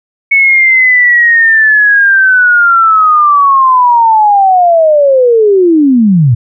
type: linear sweep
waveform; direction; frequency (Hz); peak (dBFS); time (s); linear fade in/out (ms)
sine; down; 2217 to 110; -3; 0.31-6.35; 10
effects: none